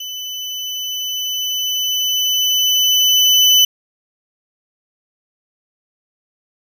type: tone with level ramp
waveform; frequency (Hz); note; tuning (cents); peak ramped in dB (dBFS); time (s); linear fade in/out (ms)
35% pulse; 3004; F#7; +26; -24 to -6; 0-3.65; 5
effects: none